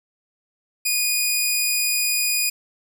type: tone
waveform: 10% pulse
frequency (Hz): 2464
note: D#7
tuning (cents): -17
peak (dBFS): -10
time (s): 0.85-2.5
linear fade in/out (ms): 10
effects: none